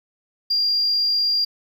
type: tone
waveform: triangle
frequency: 4784 Hz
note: D8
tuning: 31 cents sharp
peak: -14 dBFS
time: 0.5-1.45 s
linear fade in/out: 10 ms
effects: tanh soft clip ceiling -15 dBFS